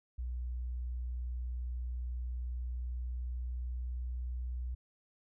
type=tone with pitch glide; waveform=sine; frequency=61.2 to 61.63 Hz; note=B1 to B1; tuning=-15 to -3 cents; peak=-35 dBFS; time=0.18-4.75 s; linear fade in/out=10 ms; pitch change=+12 cents; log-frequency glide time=2.48-4.31 s; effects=none